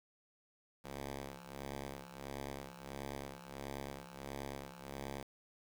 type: ring-modulated tone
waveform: 5% pulse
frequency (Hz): 69.3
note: C#2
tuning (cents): 0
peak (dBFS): -30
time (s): 0.84-5.23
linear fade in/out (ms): 5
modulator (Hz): 174
effects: 10-bit